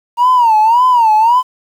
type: tone with vibrato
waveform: triangle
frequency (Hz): 932.3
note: A#5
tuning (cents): 0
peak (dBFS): -3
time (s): 0.17-1.43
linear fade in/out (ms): 50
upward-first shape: sine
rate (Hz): 1.8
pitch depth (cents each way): 150
effects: tanh soft clip ceiling -3 dBFS + 7-bit